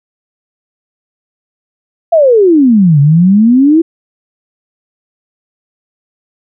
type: exponential two-way sweep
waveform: sine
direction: down then up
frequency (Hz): 693 to 138.59 to 337.7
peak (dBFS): -3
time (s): 2.12-3.82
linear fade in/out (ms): 10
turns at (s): 3
effects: none